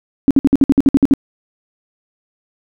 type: tone bursts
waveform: sine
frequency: 275.4 Hz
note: C#4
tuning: 11 cents flat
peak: -5 dBFS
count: 11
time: 0.28-1.137 s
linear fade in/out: 0 ms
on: 27 ms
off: 56 ms
effects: none